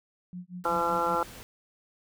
sine tone with tremolo, 179.3 Hz, F3, 46 cents sharp, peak -35 dBFS, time 0.33-1.15 s, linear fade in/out 0 ms, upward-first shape sine, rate 5.3 Hz, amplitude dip 100%
pink noise, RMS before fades -46 dBFS, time 0.64-1.43 s, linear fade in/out 0 ms
harmonic tone, 170 Hz, F3, 46 cents flat, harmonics 2 / 3 / 4 / 5 / 6 / 7 / 8, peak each -36 / -31 / -37 / -30 / -34 / -36 / -29 dBFS, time 0.65-1.23 s, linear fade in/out 2 ms
effects none

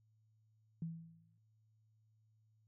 sine tone with exponential decay, 164.81 Hz, E3, in tune, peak -37 dBFS, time 0.82-1.38 s, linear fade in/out 2 ms, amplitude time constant 120 ms, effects added 109 Hz sine -70 dBFS peak until 2.67 s

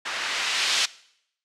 violet noise with low-pass filter sweep, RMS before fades -25 dBFS, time 0.05-0.86 s, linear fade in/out 10 ms, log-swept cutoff 1500 to 3600 Hz, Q 0.82, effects noise-tail reverb RT60 0.7 s tail -20 dB re dry + low-pass 7000 Hz 12 dB/octave

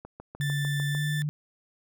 click train, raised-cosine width 1 ms, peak -27 dBFS, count 7, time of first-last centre 0.05-0.95 s, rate 6.67 Hz
sine tone with pitch glide, 143 to 149.16 Hz, D3 to D3, -46 to +27 cents, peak -26 dBFS, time 0.4-1.29 s, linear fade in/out 0 ms, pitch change +73 cents, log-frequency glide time 0.87-1.06 s
30% pulse tone, 1767 Hz, A6, 7 cents sharp, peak -30 dBFS, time 0.41-1.22 s, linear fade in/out 0 ms
effects none

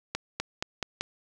accelerating click train, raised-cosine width 0.2 ms, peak -12 dBFS, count 5, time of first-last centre 0.15-1.01 s, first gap 250 ms, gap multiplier 0.9, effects none

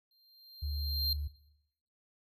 square tone with exponential growth, 4178 Hz, C8, 3 cents flat, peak -29 dBFS, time 0.11-1.13 s, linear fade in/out 2 ms, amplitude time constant 220 ms
sine tone, 73.42 Hz, D2, in tune, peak -33 dBFS, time 0.62-1.28 s, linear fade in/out 10 ms
effects noise-tail reverb RT60 0.8 s tail -18 dB re dry

